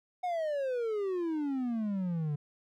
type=exponential sweep; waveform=triangle; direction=down; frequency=738 to 143.4 Hz; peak=-28 dBFS; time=0.23-2.36 s; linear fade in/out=10 ms; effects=none